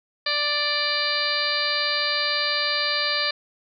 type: harmonic tone with a mistuned harmonic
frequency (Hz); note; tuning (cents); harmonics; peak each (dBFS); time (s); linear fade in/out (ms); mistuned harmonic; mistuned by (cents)
587.3; D5; 0; 1 / 2 / 3 / 4 / 5 / 6 / 7 / 8; -32 / -31 / -28 / -30 / -33 / -31 / -28 / -27; 0.26-3.31; 5; 6; +64
effects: none